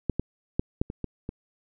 clicks, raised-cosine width 3 ms, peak -11 / -13 / -10 / -10 / -21 / -17 / -19 dBFS, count 7, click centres 0.097 / 0.196 / 0.595 / 0.815 / 0.901 / 1.043 / 1.291 s, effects none

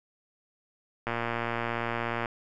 click train, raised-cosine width 0.5 ms, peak -15 dBFS, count 140, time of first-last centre 1.07-2.258 s, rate 117 Hz, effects none

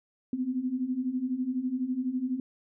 sine beating tone pair, 246.9 / 258.9 Hz, B3 / C4, 0 / -18 cents, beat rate 12 Hz, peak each -33 / -29 dBFS, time 0.33-2.4 s, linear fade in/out 2 ms, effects none

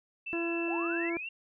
sine tone, 2659 Hz, E7, 14 cents sharp, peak -35 dBFS, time 0.26-1.1 s, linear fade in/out 10 ms
harmonic tone, 337.5 Hz, E4, 41 cents sharp, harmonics 1 / 2 / 3 / 4 / 5, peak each -31 / -41 / -45 / -48 / -46 dBFS, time 0.33-1.17 s, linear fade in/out 0 ms
sine linear sweep, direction up, 630 to 2794 Hz, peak -36 dBFS, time 0.68-1.29 s, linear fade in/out 5 ms
effects none

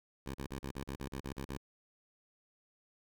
10% pulse tone bursts, 68 Hz, C#2, 33 cents flat, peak -31 dBFS, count 11, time 0.26-1.574 s, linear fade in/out 5 ms, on 84 ms, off 39 ms, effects none

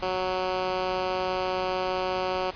10% pulse tone with high-pass filter, 185 Hz, F#3, in tune, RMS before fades -28 dBFS, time 0.02-2.51 s, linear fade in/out 10 ms, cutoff 410 Hz, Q 1.2, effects pink hiss -43 dBFS RMS until 2.55 s + resampled to 11025 Hz

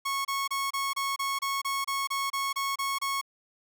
sawtooth tone bursts, 1100 Hz, C#6, 14 cents flat, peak -24 dBFS, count 14, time 0.05-3.214 s, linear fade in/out 10 ms, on 200 ms, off 28 ms, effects none

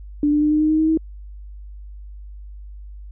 sine tone with pitch steps, 293.7 / 297.3 / 300.9 / 304.6 / 308.3 / 312.1 / 315.9 / 319.7 Hz, D4 / D4 / D4 / D#4 / D#4 / D#4 / D#4 / D#4, 0 / +21 / +42 / -37 / -16 / +5 / +26 / +47 cents, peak -14 dBFS, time 0.23-0.974 s, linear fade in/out 2 ms, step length 93 ms, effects added 50 Hz sine -34 dBFS peak until 3.11 s

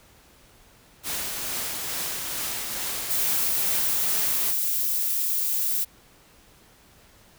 white noise with tremolo, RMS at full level -29 dBFS, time 1.03-4.54 s, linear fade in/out 50 ms, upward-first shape triangle, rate 2.3 Hz, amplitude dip 30%
violet noise, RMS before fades -25 dBFS, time 3.09-5.85 s, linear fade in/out 20 ms
effects pink hiss -55 dBFS RMS until 7.38 s

